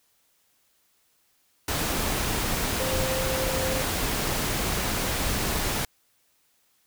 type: tone in noise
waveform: sine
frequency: 523.3 Hz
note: C5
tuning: in tune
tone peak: -29 dBFS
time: 2.8-3.82 s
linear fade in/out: 2 ms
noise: pink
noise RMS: -27 dBFS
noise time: 1.68-5.85 s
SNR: -5 dB
effects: white hiss -67 dBFS RMS until 6.86 s